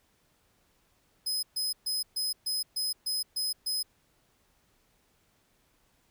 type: tone bursts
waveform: sawtooth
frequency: 5060 Hz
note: D#8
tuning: 28 cents sharp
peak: -26 dBFS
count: 9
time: 1.26-3.83 s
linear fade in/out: 10 ms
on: 170 ms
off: 130 ms
effects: pink hiss -69 dBFS RMS until 6.1 s